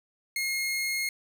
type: tone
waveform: sawtooth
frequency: 2150 Hz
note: C7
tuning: 47 cents sharp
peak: -24 dBFS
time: 0.36-1.09 s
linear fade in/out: 2 ms
effects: none